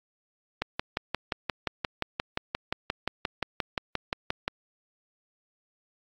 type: click train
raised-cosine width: 0.3 ms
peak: -11 dBFS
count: 23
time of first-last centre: 0.62-4.48 s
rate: 5.7 Hz
effects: AAC 48 kbps